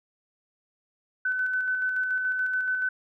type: tone with tremolo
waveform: sine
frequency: 1511 Hz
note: F#6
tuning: 36 cents sharp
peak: -23 dBFS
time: 1.25-2.89 s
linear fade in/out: 5 ms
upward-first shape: square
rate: 7 Hz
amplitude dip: 30%
effects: none